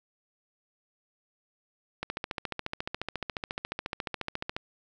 click train, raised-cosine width 0.3 ms, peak -16 dBFS, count 37, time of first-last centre 2.03-4.565 s, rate 14.2 Hz, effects none

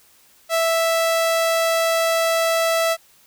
sawtooth tone, 659 Hz, E5, 1 cent flat, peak -13 dBFS, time 0.49-2.97 s, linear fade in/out 50 ms, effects white hiss -54 dBFS RMS until 3.26 s

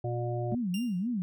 harmonic tone, 120 Hz, B2, 49 cents flat, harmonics 1 / 3 / 5 / 6, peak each -31 / -36 / -38 / -39 dBFS, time 0.04-0.55 s, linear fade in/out 5 ms
sine tone with vibrato, 209.2 Hz, G#3, 13 cents sharp, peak -28 dBFS, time 0.52-1.22 s, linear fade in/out 0 ms, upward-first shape sine, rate 3.9 Hz, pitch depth 300 cents each way
sawtooth tone with exponential decay, 2794 Hz, F7, in tune, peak -32 dBFS, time 0.74-1.07 s, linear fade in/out 2 ms, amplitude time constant 70 ms
effects none

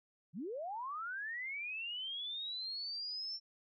sine linear sweep, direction up, 135.6 to 5440 Hz, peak -39 dBFS, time 0.33-3.4 s, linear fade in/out 50 ms, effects none

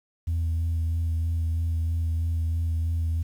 sine tone with vibrato, 82.41 Hz, E2, in tune, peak -21 dBFS, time 0.27-3.23 s, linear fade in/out 10 ms, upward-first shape sine, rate 3.1 Hz, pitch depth 18 cents each way, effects tanh soft clip ceiling -21 dBFS + 9-bit

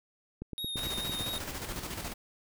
click train, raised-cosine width 3 ms, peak -25 dBFS, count 8, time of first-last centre 0.42-1.208 s, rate 8.88 Hz
square tone with vibrato, 3729 Hz, A#7, in tune, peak -35 dBFS, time 0.58-1.38 s, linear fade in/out 0 ms, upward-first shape sine, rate 4.5 Hz, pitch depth 23 cents each way
pink noise with tremolo, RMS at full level -37 dBFS, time 0.76-2.14 s, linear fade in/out 20 ms, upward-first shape square, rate 14 Hz, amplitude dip 45%
effects none

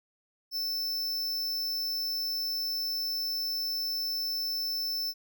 square tone, 5300 Hz, E8, 9 cents sharp, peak -30 dBFS, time 0.51-5.14 s, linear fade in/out 50 ms, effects none

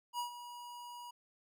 square tone with ADSR envelope, 965 Hz, B5, 40 cents flat, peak -35 dBFS, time 0.13-1.11 s, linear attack 59 ms, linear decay 110 ms, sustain -12 dB, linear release 8 ms, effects none

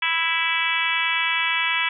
harmonic tone with a mistuned harmonic, 329.6 Hz, E4, in tune, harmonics 3 / 4 / 5 / 6 / 7 / 8 / 9 / 10, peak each -29 / -31 / -29 / -27 / -25 / -27 / -31 / -29 dBFS, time 0.02-1.89 s, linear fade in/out 5 ms, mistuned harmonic 10, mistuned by +22 cents, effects none

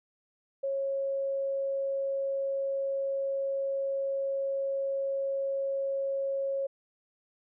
sine tone, 547 Hz, C#5, 23 cents flat, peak -28 dBFS, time 0.63-6.67 s, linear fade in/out 10 ms, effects none

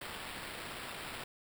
blue noise with sample-and-hold, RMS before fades -44 dBFS, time 0.01-1.24 s, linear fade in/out 5 ms, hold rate 6300 Hz, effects none

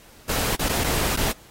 pink noise with dropouts, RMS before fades -24 dBFS, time 0.29-1.32 s, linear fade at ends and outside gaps 5 ms, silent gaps 0.556-0.592 / 0.687-0.693 / 0.838-0.843 / 1.16-1.171 s, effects pink hiss -50 dBFS RMS until 1.5 s + AAC 48 kbps

